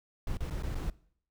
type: noise with dropouts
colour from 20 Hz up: brown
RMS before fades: -34 dBFS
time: 0.27-0.9 s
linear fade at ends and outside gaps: 2 ms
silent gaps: 0.371-0.405 / 0.5-0.507 / 0.625-0.633 / 0.747-0.753 s
effects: noise-tail reverb RT60 0.6 s tail -21 dB re dry